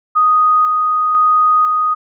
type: tone with tremolo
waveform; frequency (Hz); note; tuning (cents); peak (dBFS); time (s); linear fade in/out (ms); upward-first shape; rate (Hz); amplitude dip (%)
sine; 1244.5; D#6; 0; -8; 0.15-1.95; 20; square; 1; 35
effects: none